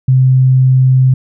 sine tone, 130 Hz, C3, 11 cents flat, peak -5 dBFS, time 0.08-1.14 s, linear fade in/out 5 ms, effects none

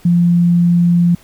sine tone, 173.2 Hz, F3, 14 cents flat, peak -8 dBFS, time 0.05-1.15 s, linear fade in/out 5 ms, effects pink hiss -46 dBFS RMS until 1.23 s

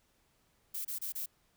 violet noise bursts, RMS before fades -38 dBFS, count 4, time 0.74-1.261 s, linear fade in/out 10 ms, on 110 ms, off 27 ms, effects pink hiss -72 dBFS RMS until 1.56 s

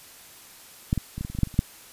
clicks, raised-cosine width 5 ms, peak -9 / -13 / -20 / -18 / -19 / -24 / -22 / -15 / -7 / -26 / -28 / -6 dBFS, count 12, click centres 0.929 / 0.977 / 1.18 / 1.21 / 1.249 / 1.3 / 1.35 / 1.388 / 1.433 / 1.473 / 1.542 / 1.591 s, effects white hiss -48 dBFS RMS until 1.92 s + resampled to 32000 Hz

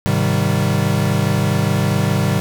square chord, Ab major seventh, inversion none, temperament equal with one note detuned, 103.53 / 130.81 / 155.56 / 196 Hz, Ab2 / C3 / Eb3 / G3, -5 / 0 / 0 / 0 cents, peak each -21 dBFS, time 0.06-2.4 s, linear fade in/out 0 ms, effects none

